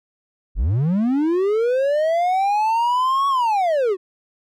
triangle linear two-way sweep, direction up then down, 34.76 to 1122 to 353.9 Hz, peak -14 dBFS, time 0.55-3.97 s, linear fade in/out 50 ms, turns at 3.28 s, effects none

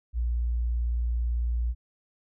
sine tone, 59 Hz, A#1, 22 cents sharp, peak -24 dBFS, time 0.13-1.75 s, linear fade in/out 50 ms, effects none

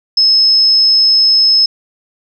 sine tone, 5190 Hz, E8, 28 cents flat, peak -6 dBFS, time 0.17-1.66 s, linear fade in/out 5 ms, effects none

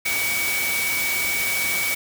sine tone in noise, 2262 Hz, C#7, 34 cents sharp, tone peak -23 dBFS, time 0.05-1.95 s, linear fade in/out 10 ms, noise white, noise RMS -26 dBFS, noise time 0.05-1.95 s, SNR 0 dB, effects none

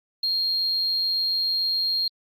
sine tone, 4229 Hz, C8, 18 cents sharp, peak -20 dBFS, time 0.23-2.08 s, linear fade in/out 5 ms, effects tanh soft clip ceiling -18 dBFS + Opus 48 kbps

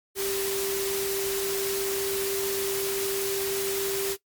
sine tone in noise, 392 Hz, G4, in tune, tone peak -28 dBFS, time 0.15-4.17 s, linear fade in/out 50 ms, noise white, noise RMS -31 dBFS, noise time 0.15-4.17 s, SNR 0 dB, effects noise-tail reverb RT60 0.1 s tail -17 dB re dry + MP3 96 kbps

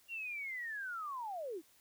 sine linear sweep, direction down, 2794 to 292.7 Hz, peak -39 dBFS, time 0.08-1.62 s, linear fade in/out 50 ms, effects white hiss -67 dBFS RMS until 1.8 s

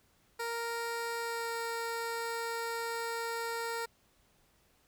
15% pulse tone with pitch glide, 465.4 to 462.2 Hz, A#4 to A#4, -3 to -15 cents, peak -28 dBFS, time 0.39-3.86 s, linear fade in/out 10 ms, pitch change -12 cents, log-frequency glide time 1.19-1.54 s, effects pink hiss -69 dBFS RMS until 4.87 s

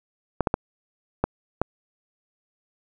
clicks, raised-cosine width 1 ms, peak -6 dBFS, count 5, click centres 0.407 / 0.472 / 0.541 / 1.24 / 1.616 s, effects none

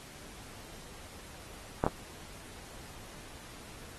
clicks, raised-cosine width 1 ms, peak -13 dBFS, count 2, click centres 1.839 / 1.865 s, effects pink hiss -50 dBFS RMS until 3.98 s + AAC 32 kbps

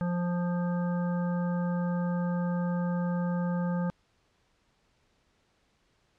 harmonic tone, 175.6 Hz, F3, 10 cents sharp, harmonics 1 / 3 / 5 / 7 / 9, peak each -27 / -37 / -41 / -44 / -46 dBFS, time 0.01-3.9 s, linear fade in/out 0 ms, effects pink hiss -70 dBFS RMS until 6.18 s + low-pass 6000 Hz 12 dB/octave

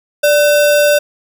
sine tone with sample-and-hold, 587.3 Hz, D5, in tune, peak -7 dBFS, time 0.23-0.99 s, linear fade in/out 10 ms, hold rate 2100 Hz, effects none

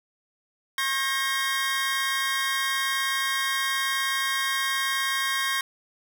25% pulse tone cluster, 1085 / 1598 / 1873 Hz, C#6 / G6 / A#6, -37 / +33 / +8 cents, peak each -25 dBFS, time 0.78-5.61 s, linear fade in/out 2 ms, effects none

